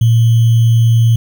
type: tone with sample-and-hold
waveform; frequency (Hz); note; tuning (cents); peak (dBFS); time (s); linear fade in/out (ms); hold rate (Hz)
sine; 115; A#2; -23; -6; 0.01-1.16; 5; 3150
effects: none